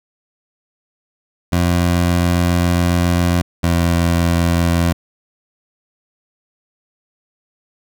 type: tone pair in turn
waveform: 20% pulse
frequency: 87.31 / 85.27 Hz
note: F2 / F2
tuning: 0 / -41 cents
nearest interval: unison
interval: 41 cents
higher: first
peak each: -8 dBFS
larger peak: neither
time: 1.52-3.42 / 3.63-4.93 s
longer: first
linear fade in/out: 10 ms
effects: none